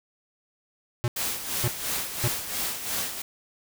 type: tone bursts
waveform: square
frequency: 120 Hz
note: B2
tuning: 49 cents flat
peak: -23 dBFS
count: 3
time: 1.04-2.277 s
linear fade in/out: 0 ms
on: 39 ms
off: 560 ms
type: noise with tremolo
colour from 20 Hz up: white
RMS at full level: -28 dBFS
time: 1.16-3.22 s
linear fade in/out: 5 ms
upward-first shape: sine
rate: 2.9 Hz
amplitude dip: 60%
effects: none